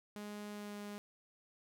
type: tone with pitch glide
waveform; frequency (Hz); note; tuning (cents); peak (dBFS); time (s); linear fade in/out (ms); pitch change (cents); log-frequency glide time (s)
sawtooth; 207.7 to 205.7; G#3 to G#3; 0 to -16; -40; 0.16-0.98; 0; -16; 0.51-0.77
effects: none